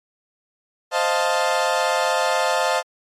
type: chord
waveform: 30% pulse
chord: F dominant seventh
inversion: second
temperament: equal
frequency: 523.3 / 622.3 / 698.5 / 880 Hz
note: C5 / Eb5 / F5 / A5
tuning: 0 / 0 / 0 / 0 cents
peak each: -21 dBFS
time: 0.91-2.83 s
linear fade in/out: 50 ms
effects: low-pass 9000 Hz 12 dB/octave + MP3 96 kbps